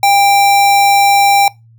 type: tone with sample-and-hold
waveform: sine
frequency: 802 Hz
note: G5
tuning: 39 cents sharp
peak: -6 dBFS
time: 0.03-1.48 s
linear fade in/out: 2 ms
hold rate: 3150 Hz
effects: noise-tail reverb RT60 0.2 s tail -22 dB re dry + added 114 Hz sine -41 dBFS peak until 1.78 s

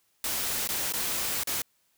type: noise with dropouts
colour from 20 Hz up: white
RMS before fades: -30 dBFS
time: 0.24-1.62 s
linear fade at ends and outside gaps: 2 ms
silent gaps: 0.675-0.689 / 0.924-0.936 / 1.435-1.472 s
effects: white hiss -70 dBFS RMS until 1.97 s

